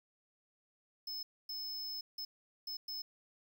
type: tone bursts at uneven times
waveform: square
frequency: 5210 Hz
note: E8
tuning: 21 cents flat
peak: -40 dBFS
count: 5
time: 1.07-1.23 / 1.49-2.01 / 2.18-2.25 / 2.67-2.77 / 2.88-3.02 s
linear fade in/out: 5 ms
effects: 12-bit